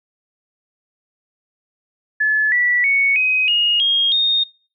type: tone with pitch steps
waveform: sine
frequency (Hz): 1722 / 1955.3 / 2220 / 2521 / 2863 / 3251 / 3691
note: A6 / B6 / C#7 / D#7 / F7 / G#7 / A#7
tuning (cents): -38 / -18 / +2 / +22 / +42 / -38 / -18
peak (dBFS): -13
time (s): 2.2-4.44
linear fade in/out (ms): 10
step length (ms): 320
effects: noise-tail reverb RT60 0.4 s tail -24 dB re dry